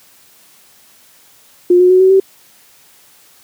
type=tone with pitch steps; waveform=sine; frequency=355.7 / 362.8 / 369.9 / 377.3 / 384.8 Hz; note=F4 / F#4 / F#4 / F#4 / G4; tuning=+32 / -34 / 0 / +34 / -32 cents; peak=-5 dBFS; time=1.7-2.2 s; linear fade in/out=5 ms; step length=100 ms; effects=white hiss -47 dBFS RMS until 3.43 s + high-pass 80 Hz 12 dB/octave